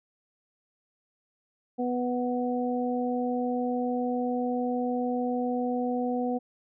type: harmonic tone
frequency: 246.9 Hz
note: B3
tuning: in tune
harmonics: 1 / 2 / 3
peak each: -28 / -31 / -33 dBFS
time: 1.78-6.39 s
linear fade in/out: 20 ms
effects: none